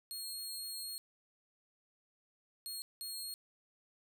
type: tone bursts at uneven times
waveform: 20% pulse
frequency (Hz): 4274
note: C8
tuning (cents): +36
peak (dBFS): -35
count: 3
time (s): 0.11-0.98 / 2.66-2.82 / 3.01-3.34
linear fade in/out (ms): 0
effects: none